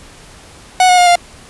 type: tone with pitch steps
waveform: 45% pulse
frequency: 738 / 724.9 / 712 / 699.4 Hz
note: F#5 / F#5 / F5 / F5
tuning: -5 / -36 / +33 / +2 cents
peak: -6 dBFS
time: 0.8-1.156 s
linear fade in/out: 2 ms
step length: 89 ms
effects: pink hiss -39 dBFS RMS until 1.49 s + resampled to 24000 Hz